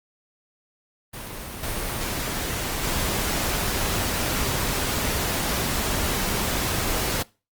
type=noise with level steps; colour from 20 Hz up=pink; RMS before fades=-35 / -28 / -25 dBFS; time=1.13-7.23 s; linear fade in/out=10 ms; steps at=1.63 / 2.83 s; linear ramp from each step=5 ms; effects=noise-tail reverb RT60 0.3 s tail -22 dB re dry + Opus 32 kbps